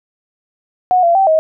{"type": "tone with pitch steps", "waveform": "sine", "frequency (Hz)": [732, 683, 774, 633], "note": ["F#5", "F5", "G5", "D#5"], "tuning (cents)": [-19, -39, -22, 30], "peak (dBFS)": -8, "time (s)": [0.91, 1.39], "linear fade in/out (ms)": 0, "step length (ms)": 120, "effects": []}